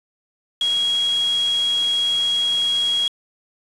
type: tone in noise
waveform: sine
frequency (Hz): 3300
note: G#7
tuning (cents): -12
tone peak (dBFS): -17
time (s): 0.61-3.08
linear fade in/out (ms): 2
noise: white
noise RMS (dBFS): -33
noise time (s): 0.61-3.08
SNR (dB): +13
effects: resampled to 22050 Hz